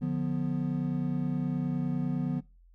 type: chord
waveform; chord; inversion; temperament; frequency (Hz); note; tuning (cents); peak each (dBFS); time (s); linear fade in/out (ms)
triangle; B diminished; first; just; 148.16 / 177.8 / 246.9; D3 / F3 / B3; +16 / +31 / 0; -30; 0.01-2.41; 20
effects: noise-tail reverb RT60 0.3 s tail -23 dB re dry + added 43 Hz sine -55 dBFS peak until 2.74 s